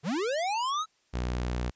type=linear sweep; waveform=square; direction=up; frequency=126.8 to 1318.5 Hz; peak=-28 dBFS; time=0.03-0.86 s; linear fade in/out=50 ms
type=tone; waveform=sawtooth; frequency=61 Hz; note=B1; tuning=21 cents flat; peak=-25 dBFS; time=1.13-1.71 s; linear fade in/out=20 ms
effects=white hiss -69 dBFS RMS until 1.75 s + resampled to 16000 Hz